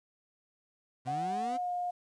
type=linear sweep; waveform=30% pulse; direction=up; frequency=123.47 to 264.8 Hz; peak=-36 dBFS; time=1.05-1.58 s; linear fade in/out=20 ms
type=tone with pitch glide; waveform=sine; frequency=740 to 712.7 Hz; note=F#5 to F5; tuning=0 to +35 cents; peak=-31 dBFS; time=1.07-1.91 s; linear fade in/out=10 ms; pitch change=-65 cents; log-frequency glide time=1.3-1.72 s
effects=resampled to 22050 Hz + 11-bit